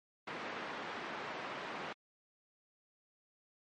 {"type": "band-pass noise", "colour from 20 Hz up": "white", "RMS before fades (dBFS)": -43, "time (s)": [0.27, 1.93], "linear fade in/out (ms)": 5, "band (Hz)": [200, 1700], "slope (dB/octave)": 12, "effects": ["low-pass 5000 Hz 12 dB/octave", "MP3 48 kbps"]}